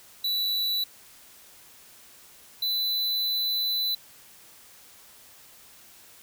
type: tone pair in turn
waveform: square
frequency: 3951 / 3997 Hz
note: B7 / B7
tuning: 0 / +20 cents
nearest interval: unison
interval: 20 cents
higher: second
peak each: -25 dBFS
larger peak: neither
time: 0.24-0.84 / 2.62-3.95 s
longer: second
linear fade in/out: 5 ms
effects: white hiss -52 dBFS RMS until 6.22 s